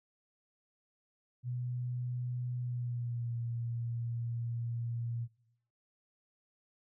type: tone with pitch glide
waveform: sine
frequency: 123.47 to 117.55 Hz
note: B2 to A#2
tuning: 0 to +15 cents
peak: -34 dBFS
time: 1.43-5.28 s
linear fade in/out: 50 ms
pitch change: -85 cents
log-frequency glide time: 2.59-3.36 s
effects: noise-tail reverb RT60 0.8 s tail -21 dB re dry